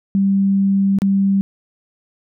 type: tone with dropouts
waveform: sine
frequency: 196 Hz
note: G3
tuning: in tune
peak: -12 dBFS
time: 0.15-1.41 s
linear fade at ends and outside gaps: 0 ms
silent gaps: 0.987-1.019 s
effects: none